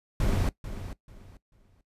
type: noise with echo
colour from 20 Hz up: brown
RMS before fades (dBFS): -25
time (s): 0.2-0.49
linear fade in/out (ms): 2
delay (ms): 440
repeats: 3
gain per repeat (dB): -12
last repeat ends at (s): 1.81
effects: noise-tail reverb RT60 0.1 s tail -18 dB re dry + resampled to 32000 Hz